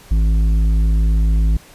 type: tone with tanh clipping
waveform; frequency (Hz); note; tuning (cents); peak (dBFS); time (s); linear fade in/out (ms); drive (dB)
triangle; 53.6; A1; -45; -13; 0.11-1.57; 5; 13
effects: pink hiss -44 dBFS RMS until 1.74 s + resampled to 32000 Hz